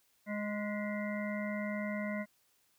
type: harmonic tone with a mistuned harmonic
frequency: 207.7 Hz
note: G#3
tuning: in tune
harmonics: 1 / 3 / 5 / 7 / 9 / 10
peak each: -36 / -40 / -48 / -49 / -45 / -45 dBFS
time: 0.26-2.26 s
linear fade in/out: 50 ms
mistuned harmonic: 9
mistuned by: +60 cents
effects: white hiss -72 dBFS RMS until 2.78 s